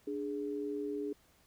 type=tone pair together; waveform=sine; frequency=293.7 / 415.4 Hz; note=D4 / G#4; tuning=0 / 0 cents; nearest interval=tritone; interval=600 cents; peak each=-38 / -37 dBFS; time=0.07-1.13 s; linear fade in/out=5 ms; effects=pink hiss -67 dBFS RMS until 1.46 s